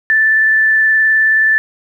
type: tone with vibrato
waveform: sine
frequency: 1759 Hz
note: A6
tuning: 1 cent flat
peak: -8 dBFS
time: 0.1-1.58 s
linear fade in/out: 0 ms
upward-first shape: square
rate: 19 Hz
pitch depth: 8 cents each way
effects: 8-bit

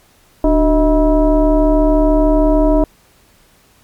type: tone with frequency modulation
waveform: sine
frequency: 298.2 Hz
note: D4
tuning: 27 cents sharp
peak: -8 dBFS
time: 0.44-2.84 s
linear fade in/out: 2 ms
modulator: 335 Hz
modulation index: 1.3
effects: pink hiss -51 dBFS RMS until 3.83 s + MP3 96 kbps

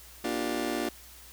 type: chord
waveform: 30% pulse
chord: G minor seventh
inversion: first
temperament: just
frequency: 235.2 / 294 / 352.8 / 392 Hz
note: Bb3 / D4 / F4 / G4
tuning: +16 / +2 / +18 / 0 cents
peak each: -33 / -31 / -31 / -36 dBFS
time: 0.24-0.89 s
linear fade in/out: 5 ms
effects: added 60 Hz sine -54 dBFS peak until 1.32 s + white hiss -51 dBFS RMS until 1.32 s

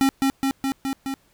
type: tone with echo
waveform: square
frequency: 270 Hz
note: C#4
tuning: 45 cents flat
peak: -16 dBFS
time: 0.01-0.09 s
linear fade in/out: 0 ms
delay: 210 ms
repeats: 5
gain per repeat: -2 dB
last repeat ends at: 1.14 s
effects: pink hiss -61 dBFS RMS until 1.33 s

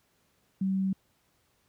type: tone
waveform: sine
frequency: 191.5 Hz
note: G3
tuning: 40 cents flat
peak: -25 dBFS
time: 0.61-0.93 s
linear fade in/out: 5 ms
effects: pink hiss -70 dBFS RMS until 1.68 s + high-pass 60 Hz 12 dB/octave

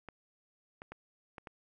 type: clicks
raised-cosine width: 0.5 ms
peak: -30 dBFS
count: 5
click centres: 0.087 / 0.819 / 0.92 / 1.382 / 1.472 s
effects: none

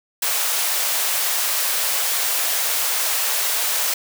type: high-pass noise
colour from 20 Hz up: white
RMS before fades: -21 dBFS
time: 0.22-3.94 s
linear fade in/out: 5 ms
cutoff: 510 Hz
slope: 24 dB/octave
effects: none

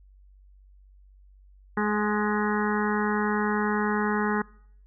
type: harmonic tone with a mistuned harmonic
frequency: 210 Hz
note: G#3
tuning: 19 cents sharp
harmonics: 1 / 2 / 4 / 5 / 6 / 7 / 8 / 9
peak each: -26 / -29 / -32 / -33 / -34 / -34 / -35 / -36 dBFS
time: 1.77-4.42 s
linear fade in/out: 5 ms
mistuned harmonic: 6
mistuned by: -17 cents
effects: noise-tail reverb RT60 0.7 s tail -25 dB re dry + added 48 Hz sine -51 dBFS peak until 4.86 s

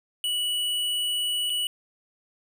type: tone with dropouts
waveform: square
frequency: 2944 Hz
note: F#7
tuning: 9 cents flat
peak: -25 dBFS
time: 0.24-1.67 s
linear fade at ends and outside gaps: 1 ms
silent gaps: 1.497-1.501 s
effects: none

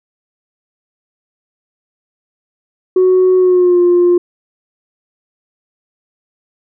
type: tone with pitch glide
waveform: sine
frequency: 370 to 352.5 Hz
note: F#4 to F4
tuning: 0 to +16 cents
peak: -5 dBFS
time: 2.96-4.18 s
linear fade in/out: 5 ms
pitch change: -84 cents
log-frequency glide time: 3.37-3.8 s
effects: tanh soft clip ceiling -4 dBFS

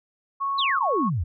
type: tone with vibrato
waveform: sine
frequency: 1100 Hz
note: C#6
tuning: 14 cents flat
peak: -23 dBFS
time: 0.4-1.1 s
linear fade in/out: 20 ms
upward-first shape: sine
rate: 2.3 Hz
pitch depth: 9 cents each way
type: exponential sweep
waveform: sine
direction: down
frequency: 4186 to 72.2 Hz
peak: -22 dBFS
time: 0.58-1.24 s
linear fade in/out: 10 ms
effects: none

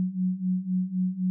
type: beating tone pair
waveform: sine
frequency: 181.8 / 185.7 Hz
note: F#3 / F#3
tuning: -30 / +7 cents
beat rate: 3.9 Hz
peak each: -29 / -26 dBFS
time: 0-1.3 s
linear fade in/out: 0 ms
effects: none

